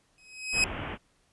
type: tone with exponential growth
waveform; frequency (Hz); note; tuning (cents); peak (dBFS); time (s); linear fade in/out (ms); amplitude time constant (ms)
sawtooth; 2538; D#7; +34; -16; 0.18-0.64; 1; 100
type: low-pass noise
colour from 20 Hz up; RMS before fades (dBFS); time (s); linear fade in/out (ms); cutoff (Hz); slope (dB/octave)
pink; -36; 0.52-0.98; 50; 3200; 96
effects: pink hiss -68 dBFS RMS until 1.32 s + resampled to 24000 Hz